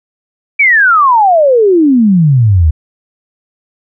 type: exponential sweep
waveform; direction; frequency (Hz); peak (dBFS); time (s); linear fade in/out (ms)
sine; down; 2349 to 73.42; -4; 0.59-2.71; 10
effects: none